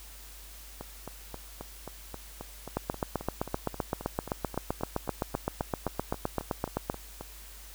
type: two click trains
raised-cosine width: 1 ms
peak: -14 / -24 dBFS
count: 33 / 25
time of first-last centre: 2.77-6.899 / 0.81-7.21 s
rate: 7.75 / 3.75 Hz
effects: added 50 Hz sine -48 dBFS peak until 7.74 s + white hiss -50 dBFS RMS until 7.74 s

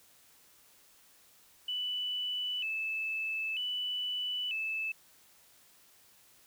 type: tone with vibrato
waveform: sine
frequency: 2794 Hz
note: F7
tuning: in tune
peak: -32 dBFS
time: 1.68-4.92 s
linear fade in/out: 5 ms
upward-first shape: square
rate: 0.53 Hz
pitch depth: 110 cents each way
effects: white hiss -62 dBFS RMS until 6.46 s

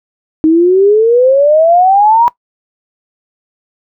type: exponential sweep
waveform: sine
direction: up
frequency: 310 to 970 Hz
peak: -4 dBFS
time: 0.44-2.28 s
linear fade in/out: 0 ms
effects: noise-tail reverb RT60 0.1 s tail -20 dB re dry

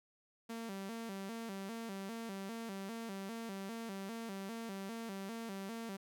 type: tone with vibrato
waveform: sawtooth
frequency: 211 Hz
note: G#3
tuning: 28 cents sharp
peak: -38 dBFS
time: 0.49-5.97 s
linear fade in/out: 10 ms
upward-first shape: square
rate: 2.5 Hz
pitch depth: 140 cents each way
effects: none

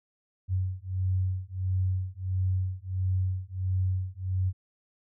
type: beating tone pair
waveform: sine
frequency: 92.5 / 94 Hz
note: F#2 / F#2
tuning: 0 / +28 cents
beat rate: 1.5 Hz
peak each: -29 dBFS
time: 0.48-4.53 s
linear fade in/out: 50 ms
effects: none

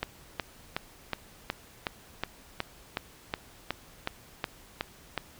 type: click train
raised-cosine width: 0.3 ms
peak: -13 dBFS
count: 15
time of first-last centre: 0.03-5.177 s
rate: 2.72 Hz
effects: pink hiss -54 dBFS RMS until 5.39 s

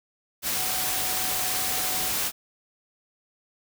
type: tone in noise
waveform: sine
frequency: 746 Hz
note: F#5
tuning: 14 cents sharp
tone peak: -37 dBFS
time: 0.54-2.13 s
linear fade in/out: 50 ms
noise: white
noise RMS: -27 dBFS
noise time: 0.42-2.32 s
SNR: -13 dB
effects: none

